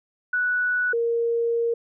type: tone pair in turn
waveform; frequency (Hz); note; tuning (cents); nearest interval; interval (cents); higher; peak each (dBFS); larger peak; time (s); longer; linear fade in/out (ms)
sine; 1477 / 466.1; F#6 / A#4; -3 / 0; octave + minor sixth; 1997; first; -20; neither; 0.33-0.93 / 0.93-1.74; second; 5
effects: none